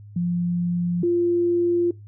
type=tone pair in turn; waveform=sine; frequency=174.61 / 347 Hz; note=F3 / F4; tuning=0 / -11 cents; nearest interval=octave; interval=1189 cents; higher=second; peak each=-20 / -17 dBFS; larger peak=second; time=0.16-1.03 / 1.03-1.91 s; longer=second; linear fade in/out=5 ms; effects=noise-tail reverb RT60 0.2 s tail -20 dB re dry + added 103 Hz sine -40 dBFS peak until 2.07 s